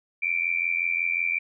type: tone with amplitude modulation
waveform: sine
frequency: 2349 Hz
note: D7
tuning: in tune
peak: -19 dBFS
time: 0.22-1.39 s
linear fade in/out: 10 ms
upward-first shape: sine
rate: 85.5 Hz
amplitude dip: 85%
effects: none